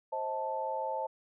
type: chord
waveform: sine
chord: A diminished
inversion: first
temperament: just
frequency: 528 / 633.6 / 880 Hz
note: C5 / Eb5 / A5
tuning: +16 / +31 / 0 cents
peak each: -37 / -39 / -34 dBFS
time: 0.12-1.07 s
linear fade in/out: 10 ms
effects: none